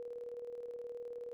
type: tone with tremolo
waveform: sine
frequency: 480.9 Hz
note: B4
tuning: 46 cents flat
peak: -40 dBFS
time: 0-1.33 s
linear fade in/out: 0 ms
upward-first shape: square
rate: 19 Hz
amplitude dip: 45%
effects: none